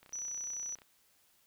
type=click train; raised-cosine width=0.3 ms; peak=-39 dBFS; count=26; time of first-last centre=0.03-0.819 s; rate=31.7 Hz
type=tone; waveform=sine; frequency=5920 Hz; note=F#8; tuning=in tune; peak=-37 dBFS; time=0.13-0.75 s; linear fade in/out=2 ms
effects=white hiss -69 dBFS RMS until 1.46 s